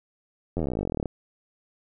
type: slowing click train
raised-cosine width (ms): 2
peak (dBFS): -15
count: 27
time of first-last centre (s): 0.57-1.057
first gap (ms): 11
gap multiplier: 1.04
effects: none